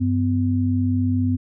sine tone pair together, 97.2 / 252.3 Hz, G2 / B3, -14 / +37 cents, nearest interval octave + perfect fourth, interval 1651 cents, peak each -20 dBFS, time 0-1.37 s, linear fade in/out 20 ms, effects none

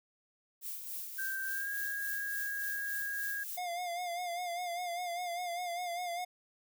violet noise with tremolo, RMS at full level -40 dBFS, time 0.61-3.6 s, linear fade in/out 50 ms, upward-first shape sine, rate 3.5 Hz, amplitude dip 45%
sine tone with pitch glide, 1568 to 1639.3 Hz, G6 to G#6, 0 to -23 cents, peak -35 dBFS, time 1.18-3.44 s, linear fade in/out 10 ms, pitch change +77 cents, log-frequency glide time 1.49-1.72 s
square tone with vibrato, 704 Hz, F5, 14 cents sharp, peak -36 dBFS, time 3.57-6.25 s, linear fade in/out 10 ms, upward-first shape sine, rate 5 Hz, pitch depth 53 cents each way
effects none

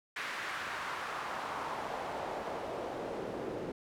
pink noise with band-pass filter sweep, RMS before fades -39 dBFS, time 0.16-3.72 s, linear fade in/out 5 ms, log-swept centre 1800 to 380 Hz, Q 1.6, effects none

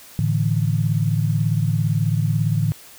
sine chord, A suspended fourth, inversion none, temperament equal, 110 / 146.83 / 164.81 Hz, A2 / D3 / E3, 0 / 0 / 0 cents, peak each -20 / -21 / -23 dBFS, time 0.19-2.72 s, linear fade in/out 0 ms, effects white hiss -44 dBFS RMS until 2.98 s

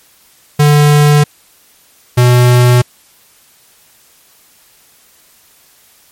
square tone pair in turn, 147.5 / 123.21 Hz, D3 / B2, +8 / -4 cents, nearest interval minor third, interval 312 cents, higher first, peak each -5 dBFS, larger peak neither, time 0.59-1.24 / 2.17-2.82 s, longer neither, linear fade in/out 10 ms, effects white hiss -47 dBFS RMS until 6.11 s + MP3 64 kbps

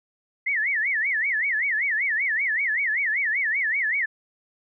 sine tone with vibrato, 1969 Hz, B6, 6 cents flat, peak -21 dBFS, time 0.46-4.06 s, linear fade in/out 10 ms, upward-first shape sine, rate 5.2 Hz, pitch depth 250 cents each way, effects none

